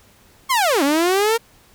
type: linear two-way sweep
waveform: sawtooth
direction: down then up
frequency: 1108.7 to 269.6 to 468 Hz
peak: -11 dBFS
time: 0.49-1.38 s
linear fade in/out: 20 ms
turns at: 0.83 s
effects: pink hiss -52 dBFS RMS until 1.74 s